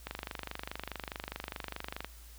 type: click train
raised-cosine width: 0.3 ms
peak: -21 dBFS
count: 50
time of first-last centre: 0.07-2.046 s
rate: 24.8 Hz
effects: added 57 Hz sine -50 dBFS peak until 2.38 s + white hiss -57 dBFS RMS until 2.38 s